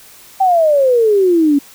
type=exponential sweep; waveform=sine; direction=down; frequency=784 to 276.7 Hz; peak=-8 dBFS; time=0.4-1.59 s; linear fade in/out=10 ms; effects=white hiss -41 dBFS RMS until 1.74 s